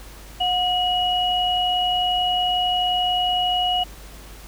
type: tone pair together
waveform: sine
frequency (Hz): 726.2 / 2905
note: F#5 / F#7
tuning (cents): -33 / -32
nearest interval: 2 octaves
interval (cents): 2401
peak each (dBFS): -21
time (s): 0.4-3.84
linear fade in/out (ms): 10
effects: added 50 Hz sine -40 dBFS peak until 4.47 s + pink hiss -44 dBFS RMS until 4.47 s